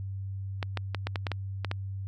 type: clicks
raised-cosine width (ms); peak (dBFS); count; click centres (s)
0.3; -15; 9; 0.628 / 0.773 / 0.947 / 1.07 / 1.158 / 1.268 / 1.317 / 1.647 / 1.714
effects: added 97 Hz sine -33 dBFS peak until 2.07 s